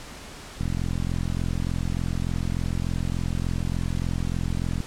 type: click train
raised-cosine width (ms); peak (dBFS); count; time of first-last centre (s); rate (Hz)
5; -15; 183; 0.61-4.804; 43.4
effects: pink hiss -41 dBFS RMS until 4.86 s + low-pass 9000 Hz 12 dB/octave